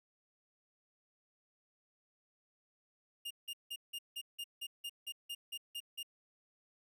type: tone bursts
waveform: 45% pulse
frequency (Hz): 2833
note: F7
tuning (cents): +24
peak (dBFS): -40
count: 13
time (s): 3.25-6.031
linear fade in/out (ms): 10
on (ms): 57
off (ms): 170
effects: none